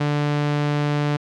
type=tone; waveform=sawtooth; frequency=146.83 Hz; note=D3; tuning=in tune; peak=-15 dBFS; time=0-1.17 s; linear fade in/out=10 ms; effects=low-pass 4000 Hz 12 dB/octave